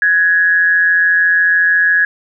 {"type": "tone with amplitude modulation", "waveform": "sine", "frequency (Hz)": 1671, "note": "G#6", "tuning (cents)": 10, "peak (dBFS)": -6, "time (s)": [0.02, 2.05], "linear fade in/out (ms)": 2, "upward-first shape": "sine", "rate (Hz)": 174, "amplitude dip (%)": 55, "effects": []}